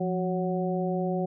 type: harmonic tone with a mistuned harmonic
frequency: 185 Hz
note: F#3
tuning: in tune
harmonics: 1 / 2 / 3 / 4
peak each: -28 / -31 / -33 / -34 dBFS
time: 0-1.26 s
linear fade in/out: 10 ms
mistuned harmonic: 1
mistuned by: -87 cents
effects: none